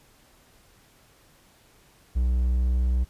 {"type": "tone with pitch glide", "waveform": "triangle", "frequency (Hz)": [61.7, 62.2], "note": ["B1", "B1"], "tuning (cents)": [-1, 13], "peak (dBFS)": -18, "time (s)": [2.15, 3.05], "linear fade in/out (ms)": 20, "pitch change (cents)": 14, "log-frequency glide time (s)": [2.43, 2.76], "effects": ["pink hiss -58 dBFS RMS until 3.09 s", "resampled to 32000 Hz"]}